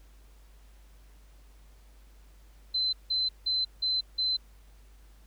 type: tone bursts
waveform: sine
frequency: 4062 Hz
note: B7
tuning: 48 cents sharp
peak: -25 dBFS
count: 5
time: 2.74-4.37 s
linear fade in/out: 10 ms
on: 190 ms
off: 170 ms
effects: added 50 Hz sine -52 dBFS peak until 5.26 s + pink hiss -64 dBFS RMS until 5.26 s